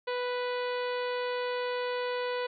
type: harmonic tone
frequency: 493.9 Hz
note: B4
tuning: in tune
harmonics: 1 / 2 / 3 / 4 / 5 / 6 / 7 / 8 / 9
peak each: -31 / -37 / -41 / -43 / -45 / -47 / -48 / -49 / -50 dBFS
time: 0.07-2.47 s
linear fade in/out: 10 ms
effects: none